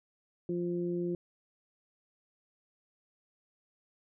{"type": "harmonic tone", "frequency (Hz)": 174.61, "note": "F3", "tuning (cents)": 0, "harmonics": [1, 2, 3], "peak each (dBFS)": [-35, -32, -47], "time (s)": [0.49, 1.15], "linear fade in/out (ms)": 2, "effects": []}